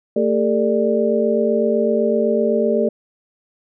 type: tone cluster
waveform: sine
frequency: 225 / 404 / 451.9 / 591 Hz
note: A3 / G#4 / A4 / D5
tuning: +39 / -48 / +46 / +11 cents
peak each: -20 dBFS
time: 0.16-2.89 s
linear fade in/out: 5 ms
effects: none